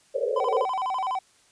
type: band-pass noise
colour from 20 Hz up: white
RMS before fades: -26 dBFS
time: 0.14-0.66 s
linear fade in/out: 20 ms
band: 430 to 560 Hz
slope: 96 dB/octave
type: tone with vibrato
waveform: triangle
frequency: 880 Hz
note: A5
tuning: in tune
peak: -23 dBFS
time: 0.36-1.19 s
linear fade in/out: 5 ms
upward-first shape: square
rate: 12 Hz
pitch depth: 250 cents each way
effects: white hiss -60 dBFS RMS until 1.51 s + resampled to 22050 Hz